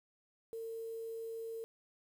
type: tone with quantisation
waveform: sine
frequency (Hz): 453.3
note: A#4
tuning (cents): -48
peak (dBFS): -40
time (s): 0.53-1.64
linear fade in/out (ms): 0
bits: 10
effects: none